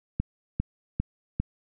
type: click train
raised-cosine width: 5 ms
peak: -13 dBFS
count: 4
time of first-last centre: 0.2-1.4 s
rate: 2.5 Hz
effects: none